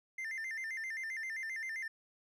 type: tone with vibrato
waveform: triangle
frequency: 1933 Hz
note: B6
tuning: 38 cents flat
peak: -36 dBFS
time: 0.18-1.88 s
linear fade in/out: 5 ms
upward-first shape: square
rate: 7.6 Hz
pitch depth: 130 cents each way
effects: none